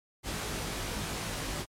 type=noise with comb filter; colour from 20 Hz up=pink; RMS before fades=-35 dBFS; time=0.23-1.66 s; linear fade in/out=50 ms; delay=19 ms; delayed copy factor=+0.75; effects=low-pass 11000 Hz 12 dB/octave + MP3 96 kbps